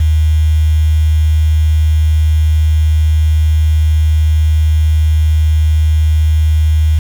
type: tone with quantisation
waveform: sine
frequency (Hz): 77.78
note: D#2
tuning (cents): 0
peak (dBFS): -7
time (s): 0-6.99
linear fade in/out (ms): 5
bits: 5
effects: none